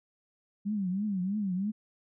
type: tone with vibrato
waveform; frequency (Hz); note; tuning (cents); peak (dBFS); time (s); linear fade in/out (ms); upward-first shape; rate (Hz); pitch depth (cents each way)
sine; 196; G3; 0; -28; 0.65-1.72; 20; triangle; 3.1; 180
effects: none